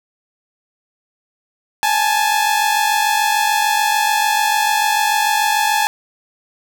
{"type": "tone pair together", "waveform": "sawtooth", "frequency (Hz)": [830, 876.8], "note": ["G#5", "A5"], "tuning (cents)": [-1, -6], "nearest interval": "minor second", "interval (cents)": 95, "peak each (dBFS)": -13, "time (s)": [1.83, 5.87], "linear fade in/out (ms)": 0, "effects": []}